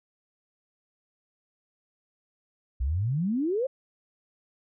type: exponential sweep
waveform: sine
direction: up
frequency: 58.27 to 554.4 Hz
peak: -24 dBFS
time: 2.8-3.67 s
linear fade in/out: 10 ms
effects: none